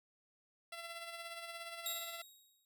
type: tone with tremolo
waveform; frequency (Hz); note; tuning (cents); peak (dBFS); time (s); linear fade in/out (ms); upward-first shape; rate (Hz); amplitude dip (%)
10% pulse; 675; E5; +41; -35; 0.72-2.22; 5; sine; 17; 45
type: tone with exponential decay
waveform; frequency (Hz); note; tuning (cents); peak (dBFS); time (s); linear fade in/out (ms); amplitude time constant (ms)
15% pulse; 3786; A#7; +26; -29; 1.86-2.65; 1; 170
effects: none